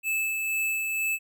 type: tone with tremolo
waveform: square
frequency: 2619 Hz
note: E7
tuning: 12 cents flat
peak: -25 dBFS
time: 0.03-1.19 s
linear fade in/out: 50 ms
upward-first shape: sine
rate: 2.1 Hz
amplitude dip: 30%
effects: none

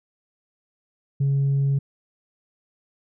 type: tone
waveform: sine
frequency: 138.5 Hz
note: C#3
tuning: 1 cent flat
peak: -16 dBFS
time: 1.2-1.79 s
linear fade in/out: 10 ms
effects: tanh soft clip ceiling -16 dBFS

